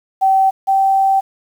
sine tone pair in turn, 770 / 776.3 Hz, G5 / G5, -31 / -17 cents, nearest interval unison, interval 14 cents, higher second, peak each -9 / -10 dBFS, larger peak first, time 0.21-0.51 / 0.67-1.21 s, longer second, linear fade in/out 20 ms, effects 7-bit

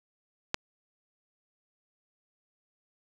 click, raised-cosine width 0.2 ms, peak -9 dBFS, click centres 0.544 s, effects none

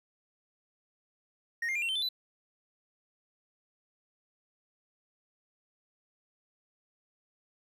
triangle tone with pitch steps, 1862 / 2114 / 2401 / 2726 / 3096 / 3515 / 3991 Hz, A#6 / C7 / D7 / F7 / G7 / A7 / B7, -2 / +17 / +38 / -43 / -22 / -2 / +17 cents, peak -28 dBFS, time 1.62-2.089 s, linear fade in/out 5 ms, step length 67 ms, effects none

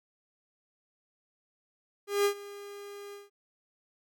45% pulse tone with ADSR envelope, 405.3 Hz, G#4, 42 cents flat, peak -22 dBFS, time 2.07-3.3 s, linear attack 180 ms, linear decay 88 ms, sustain -20 dB, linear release 170 ms, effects none

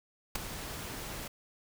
pink noise with ADSR envelope, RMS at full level -29 dBFS, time 0.35-1.28 s, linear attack 7 ms, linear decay 8 ms, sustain -12 dB, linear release 8 ms, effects none

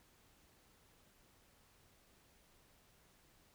silence, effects pink hiss -69 dBFS RMS until 3.54 s

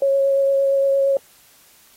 sine tone with vibrato, 549 Hz, C#5, 17 cents flat, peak -14 dBFS, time 0.02-1.17 s, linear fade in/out 2 ms, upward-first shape sine, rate 8.7 Hz, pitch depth 11 cents each way, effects white hiss -52 dBFS RMS until 1.96 s + AAC 48 kbps

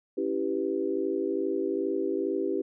sine chord, C# half-diminished seventh, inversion none, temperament equal, 277.2 / 329.6 / 392 / 493.9 Hz, C#4 / E4 / G4 / B4, 0 / 0 / 0 / 0 cents, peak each -34 / -31 / -29 / -35 dBFS, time 0.17-2.62 s, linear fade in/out 10 ms, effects none

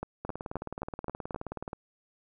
two click trains, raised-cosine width 1 ms, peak -22 / -20 dBFS, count 29 / 6, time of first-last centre 0.25-1.731 / 0.03-1.346 s, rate 18.9 / 3.8 Hz, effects none

